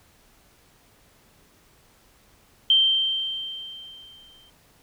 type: tone with exponential decay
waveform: sine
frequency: 3136 Hz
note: G7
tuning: in tune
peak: -13 dBFS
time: 2.7-4.5 s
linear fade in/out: 2 ms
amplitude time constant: 390 ms
effects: pink hiss -58 dBFS RMS until 4.82 s